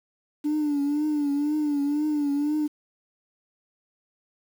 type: tone with vibrato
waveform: sine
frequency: 293.7 Hz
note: D4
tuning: in tune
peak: -20 dBFS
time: 0.44-2.68 s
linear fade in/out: 20 ms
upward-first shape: triangle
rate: 2 Hz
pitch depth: 78 cents each way
effects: tanh soft clip ceiling -20 dBFS + 8-bit